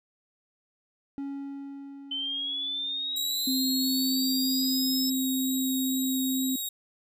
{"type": "tone with exponential decay", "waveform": "triangle", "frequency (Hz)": 278, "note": "C#4", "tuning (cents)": 5, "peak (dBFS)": -29, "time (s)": [1.18, 4.45], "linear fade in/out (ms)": 0, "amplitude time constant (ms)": 710}
{"type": "linear sweep", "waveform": "sine", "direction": "up", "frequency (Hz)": [3058, 5274], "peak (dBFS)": -29, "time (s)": [2.11, 5.1], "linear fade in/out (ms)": 5}
{"type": "tone with vibrato", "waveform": "10% pulse", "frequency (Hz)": 3797, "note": "A#7", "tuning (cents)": 31, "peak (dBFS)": -24, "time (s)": [3.16, 6.69], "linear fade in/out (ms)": 5, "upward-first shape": "triangle", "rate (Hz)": 2.2, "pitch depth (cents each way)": 13}
{"type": "tone", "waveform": "sine", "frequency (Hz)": 262.2, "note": "C4", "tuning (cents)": 4, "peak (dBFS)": -26, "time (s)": [3.47, 6.56], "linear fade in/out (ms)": 5}
{"effects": []}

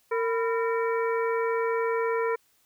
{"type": "harmonic tone with a mistuned harmonic", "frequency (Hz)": 457.3, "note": "A#4", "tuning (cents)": -33, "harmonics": [1, 2, 3, 4, 5], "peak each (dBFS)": [-25, -31, -35, -37, -39], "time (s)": [0.11, 2.36], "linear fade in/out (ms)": 10, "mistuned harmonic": 2, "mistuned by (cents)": 140, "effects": ["white hiss -66 dBFS RMS until 2.65 s"]}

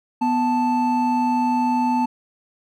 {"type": "tone pair together", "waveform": "triangle", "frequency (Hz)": [246.9, 879.9], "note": ["B3", "A5"], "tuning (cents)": [0, 0], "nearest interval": "octave + minor seventh", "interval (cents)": 2200, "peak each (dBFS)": -18, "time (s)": [0.21, 2.06], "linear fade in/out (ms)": 10, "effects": []}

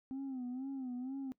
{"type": "tone with vibrato", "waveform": "sine", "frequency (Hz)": 259.5, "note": "C4", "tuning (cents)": -14, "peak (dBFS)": -36, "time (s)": [0.11, 1.32], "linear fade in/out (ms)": 0, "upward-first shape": "sine", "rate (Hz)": 2.1, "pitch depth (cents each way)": 95, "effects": ["noise-tail reverb RT60 0.1 s tail -22 dB re dry", "tanh soft clip ceiling -37 dBFS"]}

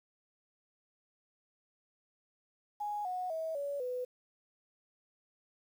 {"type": "tone with pitch steps", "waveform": "sine", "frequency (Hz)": [830.6, 731.5, 644.2, 567.3, 499.6], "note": ["G#5", "F#5", "E5", "C#5", "B4"], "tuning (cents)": [0, -20, -40, 40, 20], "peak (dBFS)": -34, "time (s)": [2.8, 4.05], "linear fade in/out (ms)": 10, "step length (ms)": 250, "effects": ["10-bit"]}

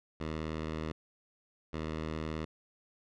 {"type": "tone pair in turn", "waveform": "10% pulse", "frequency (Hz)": [78.7, 78.7], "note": ["D#2", "D#2"], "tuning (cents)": [20, 20], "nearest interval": "unison", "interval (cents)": 0, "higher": "neither", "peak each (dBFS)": -27, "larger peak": "neither", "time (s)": [[0.2, 0.92], [1.73, 2.45]], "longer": "neither", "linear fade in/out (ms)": 5, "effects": ["low-pass 4000 Hz 12 dB/octave"]}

